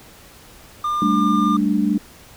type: tone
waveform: triangle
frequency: 1200 Hz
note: D6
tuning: 37 cents sharp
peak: -17 dBFS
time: 0.84-1.57 s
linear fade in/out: 5 ms
type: chord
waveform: sine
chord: G suspended second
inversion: none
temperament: just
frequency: 196 / 220.5 / 294 Hz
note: G3 / A3 / D4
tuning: 0 / +4 / +2 cents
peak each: -20 dBFS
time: 1.02-1.98 s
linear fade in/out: 2 ms
effects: pink hiss -45 dBFS RMS until 2.36 s